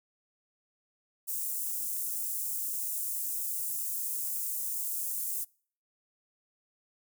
white high-pass noise, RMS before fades -34 dBFS, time 1.27-5.45 s, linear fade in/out 20 ms, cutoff 7800 Hz, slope 24 dB/octave, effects noise-tail reverb RT60 0.5 s tail -26 dB re dry

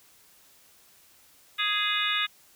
harmonic tone with a mistuned harmonic, 415.3 Hz, G#4, in tune, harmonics 3 / 4 / 5 / 6 / 7 / 8 / 9, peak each -32 / -32 / -32 / -32 / -32 / -32 / -32 dBFS, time 1.58-2.27 s, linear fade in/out 20 ms, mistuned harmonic 8, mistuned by +79 cents, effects white hiss -58 dBFS RMS until 2.55 s

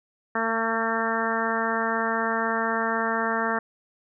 harmonic tone, 226 Hz, A3, 47 cents sharp, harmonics 1 / 2 / 3 / 4 / 5 / 6 / 7 / 8, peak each -31 / -31 / -31 / -31 / -31 / -31 / -31 / -31 dBFS, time 0.35-3.59 s, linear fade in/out 5 ms, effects none

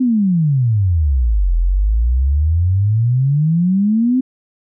sine exponential two-way sweep, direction down then up, 263.4 to 41.32 to 263.4 Hz, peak -11 dBFS, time 0-4.21 s, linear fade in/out 10 ms, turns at 1.55 s, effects none

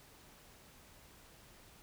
silence, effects pink hiss -60 dBFS RMS until 1.82 s

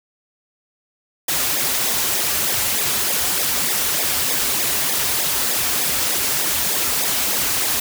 white noise with flanger, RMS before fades -20 dBFS, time 1.28-7.8 s, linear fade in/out 5 ms, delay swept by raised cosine 0.68 to 6.38 ms, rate 3.3 Hz, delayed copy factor -0.95, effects none

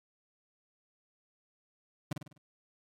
35% pulse tone with echo, 148.3 Hz, D3, 17 cents sharp, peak -29 dBFS, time 2.11-2.13 s, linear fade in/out 5 ms, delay 50 ms, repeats 5, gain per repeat -6 dB, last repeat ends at 2.38 s, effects AAC 64 kbps

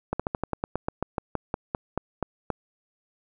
slowing click train, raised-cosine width 1 ms, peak -12 dBFS, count 17, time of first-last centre 0.13-2.503 s, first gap 66 ms, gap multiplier 1.1, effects none

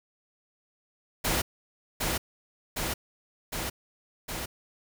pink noise with echo, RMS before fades -27 dBFS, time 1.24-1.42 s, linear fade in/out 10 ms, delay 760 ms, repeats 4, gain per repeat -2 dB, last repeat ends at 4.46 s, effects none

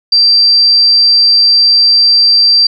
sine tone, 4699 Hz, D8, in tune, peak -4 dBFS, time 0.12-2.67 s, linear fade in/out 5 ms, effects none

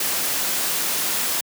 white noise, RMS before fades -23 dBFS, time 0-1.41 s, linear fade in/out 5 ms, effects high-pass 150 Hz 12 dB/octave

